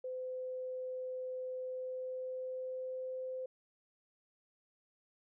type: tone with pitch glide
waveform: sine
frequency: 511 to 515.4 Hz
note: C5 to C5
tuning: -41 to -26 cents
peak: -38 dBFS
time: 0.04-3.46 s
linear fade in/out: 5 ms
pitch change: +15 cents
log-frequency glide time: 1.55-3.22 s
effects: none